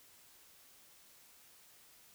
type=silence; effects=white hiss -62 dBFS RMS until 2.14 s